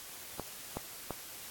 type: clicks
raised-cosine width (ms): 1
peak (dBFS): -22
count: 3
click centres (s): 0.397 / 0.77 / 1.107
effects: white hiss -47 dBFS RMS until 1.5 s + AAC 64 kbps